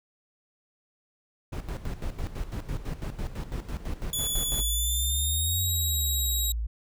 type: noise with tremolo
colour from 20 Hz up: brown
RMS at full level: -31 dBFS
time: 1.52-4.63 s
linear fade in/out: 10 ms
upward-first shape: square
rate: 6 Hz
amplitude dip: 70%
type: tone with pitch glide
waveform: 10% pulse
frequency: 3431 to 3829 Hz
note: A7 to A#7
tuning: -44 to +46 cents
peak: -20 dBFS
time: 4.13-6.52 s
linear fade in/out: 2 ms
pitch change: +190 cents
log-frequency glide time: 4.61-5.69 s
type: exponential two-way sweep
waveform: sine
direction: up then down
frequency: 51.7 to 90.5 to 53.8 Hz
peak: -27 dBFS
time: 4.55-6.67 s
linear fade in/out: 10 ms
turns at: 5.61 s
effects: none